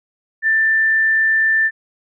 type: tone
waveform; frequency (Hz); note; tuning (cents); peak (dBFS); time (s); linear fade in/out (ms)
sine; 1776; A6; +16; -12; 0.42-1.71; 50
effects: none